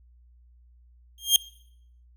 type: tone with exponential growth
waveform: sawtooth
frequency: 3215 Hz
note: G7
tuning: 43 cents sharp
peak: -8 dBFS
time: 1.18-1.36 s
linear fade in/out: 1 ms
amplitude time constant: 37 ms
effects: noise-tail reverb RT60 0.7 s tail -21 dB re dry + added 60 Hz sine -53 dBFS peak until 2.16 s